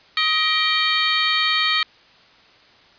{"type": "harmonic tone with a mistuned harmonic", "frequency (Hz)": 629, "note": "D#5", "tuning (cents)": 19, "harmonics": [2, 3, 4, 5, 6, 7], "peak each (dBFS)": [-24, -24, -24, -24, -24, -24], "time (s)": [0.17, 1.83], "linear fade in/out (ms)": 2, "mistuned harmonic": 4, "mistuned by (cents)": -110, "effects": ["white hiss -51 dBFS RMS until 2.98 s", "resampled to 11025 Hz"]}